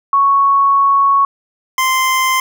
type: tone pair in turn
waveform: sine / 25% pulse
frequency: 1109 / 1041.6 Hz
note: C#6 / C6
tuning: 0 / -8 cents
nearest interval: minor second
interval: 108 cents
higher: first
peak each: -8 dBFS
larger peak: neither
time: 0.13-1.25 / 1.78-2.4 s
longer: first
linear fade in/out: 2 ms
effects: none